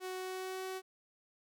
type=tone with pitch glide; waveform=sawtooth; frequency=371.4 to 376.4 Hz; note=F#4 to F#4; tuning=+7 to +30 cents; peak=-35 dBFS; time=0-0.82 s; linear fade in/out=50 ms; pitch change=+23 cents; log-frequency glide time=0.16-0.63 s; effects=none